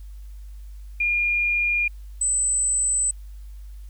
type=tone pair in turn; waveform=sine; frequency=2418 / 8040 Hz; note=D7 / B8; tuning=+50 / +30 cents; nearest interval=octave + major sixth; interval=2080 cents; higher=second; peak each=-19 dBFS; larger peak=neither; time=1-1.88 / 2.21-3.11 s; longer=second; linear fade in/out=5 ms; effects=added 50 Hz sine -36 dBFS peak until 3.89 s + white hiss -61 dBFS RMS until 3.89 s